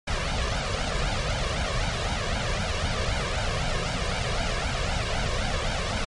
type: noise with flanger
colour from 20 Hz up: pink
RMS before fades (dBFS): -26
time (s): 0.07-6.05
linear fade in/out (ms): 10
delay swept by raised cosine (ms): 1.3 to 1.82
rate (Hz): 3.9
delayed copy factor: +0.85
effects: low-pass 5000 Hz 12 dB/octave + MP3 48 kbps